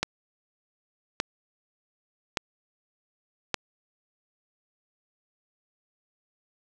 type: click train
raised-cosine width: 0.2 ms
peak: -7 dBFS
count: 4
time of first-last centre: 0.03-3.543 s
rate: 0.854 Hz
effects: none